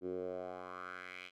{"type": "tone with band-pass filter sweep", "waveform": "10% pulse", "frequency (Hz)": 91, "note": "F#2", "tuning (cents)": -28, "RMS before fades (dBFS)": -44, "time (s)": [0.01, 1.31], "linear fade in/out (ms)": 50, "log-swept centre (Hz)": [330, 2800], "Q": 3.4, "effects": []}